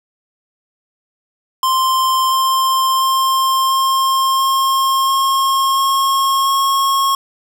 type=tone with pitch steps; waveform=square; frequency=1046.5 / 1052.6 / 1058.7 / 1064.8 / 1071 / 1077.2 / 1083.4 / 1089.7 Hz; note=C6 / C6 / C6 / C6 / C6 / C#6 / C#6 / C#6; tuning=0 / +10 / +20 / +30 / +40 / -50 / -40 / -30 cents; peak=-13 dBFS; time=1.63-7.15 s; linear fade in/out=2 ms; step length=690 ms; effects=none